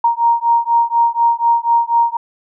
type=beating tone pair; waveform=sine; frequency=932.3 / 936.4 Hz; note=A#5 / A#5; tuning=0 / +8 cents; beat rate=4.1 Hz; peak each=-14 dBFS; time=0.04-2.17 s; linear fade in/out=5 ms; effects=none